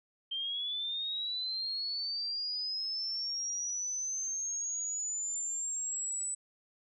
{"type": "linear sweep", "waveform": "sine", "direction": "up", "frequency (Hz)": [3136, 7980], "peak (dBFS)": -33, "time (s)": [0.31, 6.35], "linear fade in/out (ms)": 10, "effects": []}